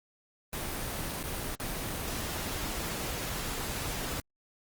pink noise with dropouts, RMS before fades -35 dBFS, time 0.53-4.2 s, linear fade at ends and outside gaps 0 ms, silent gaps 1.229-1.239 / 1.551-1.599 s, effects Opus 24 kbps

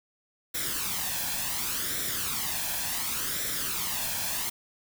white noise with flanger, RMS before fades -31 dBFS, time 0.54-4.5 s, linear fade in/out 10 ms, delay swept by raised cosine 0.53 to 1.22 ms, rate 0.69 Hz, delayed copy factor +0.6, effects none

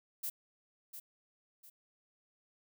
violet noise with echo, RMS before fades -38 dBFS, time 0.23-0.3 s, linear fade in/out 10 ms, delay 700 ms, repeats 2, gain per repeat -9 dB, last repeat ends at 1.7 s, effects none

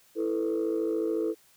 sine chord, E suspended fourth, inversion none, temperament equal, 329.6 / 440 / 493.9 Hz, E4 / A4 / B4, 0 / 0 / 0 cents, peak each -28 / -28 / -33 dBFS, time 0.15-1.35 s, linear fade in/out 50 ms, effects tanh soft clip ceiling -20 dBFS + white hiss -61 dBFS RMS until 1.56 s

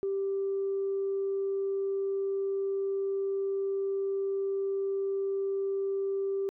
sine tone, 392 Hz, G4, in tune, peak -27 dBFS, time 0.03-6.49 s, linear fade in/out 0 ms, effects tanh soft clip ceiling -23 dBFS

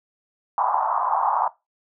pink band-pass noise, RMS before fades -22 dBFS, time 0.58-1.48 s, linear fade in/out 2 ms, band 770 to 1100 Hz, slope 48 dB/octave, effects noise-tail reverb RT60 0.2 s tail -17 dB re dry

